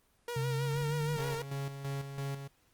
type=tone with vibrato; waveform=sawtooth; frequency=468.4 Hz; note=A#4; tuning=8 cents sharp; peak=-32 dBFS; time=0.28-1.42 s; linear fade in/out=2 ms; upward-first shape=sine; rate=6.3 Hz; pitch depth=50 cents each way
type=tone with pitch glide; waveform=sine; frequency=133.4 to 148.02 Hz; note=C3 to D3; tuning=+34 to +14 cents; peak=-31 dBFS; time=0.36-1.17 s; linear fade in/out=5 ms; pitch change=+180 cents; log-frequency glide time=0.51-0.97 s
type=tone with tremolo; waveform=45% pulse; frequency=138.59 Hz; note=C#3; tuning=in tune; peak=-34 dBFS; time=1.18-2.48 s; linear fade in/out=10 ms; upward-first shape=square; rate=3 Hz; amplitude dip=55%
effects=pink hiss -70 dBFS RMS until 2.73 s + Opus 24 kbps